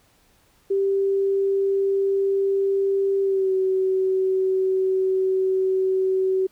sine tone with pitch glide, 392 to 378.2 Hz, G4 to F#4, 0 to +38 cents, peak -18 dBFS, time 0.7-6.47 s, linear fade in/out 10 ms, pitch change -62 cents, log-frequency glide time 3.22-3.53 s, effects pink hiss -60 dBFS RMS until 6.51 s

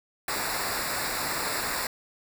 pink noise with comb filter, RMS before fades -30 dBFS, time 0.28-1.87 s, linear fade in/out 2 ms, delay 0.32 ms, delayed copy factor -0.85, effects none

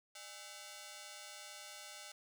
5% pulse ring-modulated tone, 711 Hz, F5, 31 cents sharp, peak -35 dBFS, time 0.15-2.12 s, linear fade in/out 5 ms, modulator 109 Hz, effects none

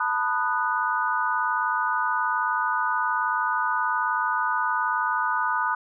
sine chord, B dominant seventh, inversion third, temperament just, 889 / 987.8 / 1234.7 / 1481.6 Hz, A5 / B5 / D#6 / F#6, +18 / 0 / -14 / +2 cents, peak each -29 / -27 / -27 / -27 dBFS, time 0-5.75 s, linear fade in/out 5 ms, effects none

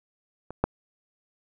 clicks, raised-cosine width 1 ms, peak -23 / -7 dBFS, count 2, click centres 0.506 / 0.64 s, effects none

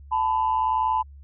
sine tone pair together, 878.8 / 1000 Hz, A5 / B5, -2 / +21 cents, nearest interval major second, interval 223 cents, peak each -22 dBFS, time 0.11-1.03 s, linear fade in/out 20 ms, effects tanh soft clip ceiling -13 dBFS + added 70 Hz sine -42 dBFS peak until 1.23 s

